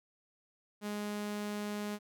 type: tone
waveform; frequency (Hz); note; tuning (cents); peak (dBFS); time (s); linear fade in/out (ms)
sawtooth; 207.7; G#3; 0; -32; 0.81-1.99; 50
effects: none